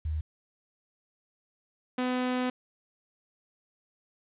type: tone pair in turn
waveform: sine / sawtooth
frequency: 77.6 / 251.8 Hz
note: D#2 / B3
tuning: -4 / +34 cents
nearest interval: octave + minor sixth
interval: 2038 cents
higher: second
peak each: -28 / -23 dBFS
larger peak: second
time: 0.05-0.21 / 1.98-2.5 s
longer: second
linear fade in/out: 5 ms
effects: resampled to 8000 Hz + 10-bit